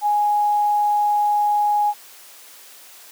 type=tone; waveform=sine; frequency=830.6 Hz; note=G#5; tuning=in tune; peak=-15 dBFS; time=0.01-1.94 s; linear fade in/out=50 ms; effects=white hiss -44 dBFS RMS until 3.11 s + high-pass 400 Hz 12 dB/octave